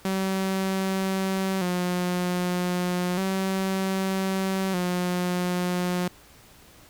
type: tone with vibrato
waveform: sawtooth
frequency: 185 Hz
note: F#3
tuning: in tune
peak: -20 dBFS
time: 0.05-6.08 s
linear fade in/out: 2 ms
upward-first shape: square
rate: 0.32 Hz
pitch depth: 56 cents each way
effects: pink hiss -52 dBFS RMS until 6.89 s